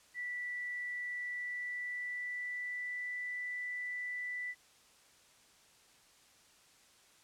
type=tone with pitch glide; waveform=sine; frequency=1963 to 1978.9 Hz; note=B6 to B6; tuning=-11 to +3 cents; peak=-37 dBFS; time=0.14-4.55 s; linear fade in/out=50 ms; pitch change=+14 cents; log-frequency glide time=1.23-3.16 s; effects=white hiss -64 dBFS RMS until 7.23 s + low-pass 9000 Hz 12 dB/octave